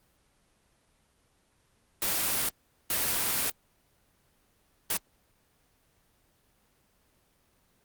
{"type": "noise bursts at uneven times", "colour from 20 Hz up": "white", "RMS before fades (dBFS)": -28, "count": 3, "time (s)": [[2.02, 2.49], [2.9, 3.5], [4.9, 4.97]], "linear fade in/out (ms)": 2, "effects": ["pink hiss -68 dBFS RMS until 7.84 s", "Opus 24 kbps"]}